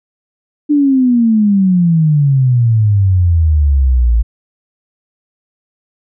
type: exponential sweep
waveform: sine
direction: down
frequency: 300 to 55 Hz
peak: -7 dBFS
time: 0.69-4.23 s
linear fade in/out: 20 ms
effects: none